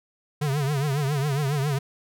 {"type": "tone with vibrato", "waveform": "square", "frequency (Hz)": 142.4, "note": "C#3", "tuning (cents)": 47, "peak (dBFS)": -23, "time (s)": [0.41, 1.79], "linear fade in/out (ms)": 10, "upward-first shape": "triangle", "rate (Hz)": 7.3, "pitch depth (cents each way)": 140, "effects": []}